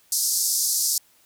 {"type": "band-pass noise", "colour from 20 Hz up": "pink", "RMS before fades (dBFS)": -23, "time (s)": [0.12, 0.98], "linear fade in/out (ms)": 2, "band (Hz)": [4800, 14000], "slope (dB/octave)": 48, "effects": ["white hiss -59 dBFS RMS until 1.25 s"]}